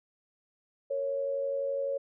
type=tone pair together; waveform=sine; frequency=461.2 / 553 Hz; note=A#4 / C#5; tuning=-19 / -4 cents; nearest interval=minor third; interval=315 cents; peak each=-38 / -29 dBFS; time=0.9-1.98 s; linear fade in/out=10 ms; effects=none